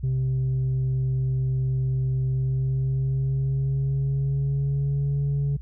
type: tone with pitch glide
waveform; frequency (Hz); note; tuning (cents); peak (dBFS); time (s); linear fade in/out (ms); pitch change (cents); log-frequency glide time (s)
sine; 130.7 to 140.89; C3 to C#3; -1 to +28; -19; 0.03-5.57; 10; +129; 2.27-5.2
effects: tanh soft clip ceiling -20 dBFS + added 60 Hz sine -35 dBFS peak until 5.61 s